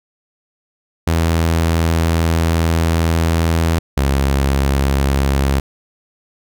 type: tone pair in turn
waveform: sawtooth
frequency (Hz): 82.41 / 68.49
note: E2 / C#2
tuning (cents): 0 / -20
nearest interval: minor third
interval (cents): 320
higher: first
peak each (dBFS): -9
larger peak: neither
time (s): 1.07-3.79 / 3.97-5.6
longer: first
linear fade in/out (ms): 5
effects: none